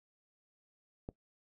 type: click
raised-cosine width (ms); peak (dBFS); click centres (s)
2; -27; 1.089
effects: noise-tail reverb RT60 0.1 s tail -20 dB re dry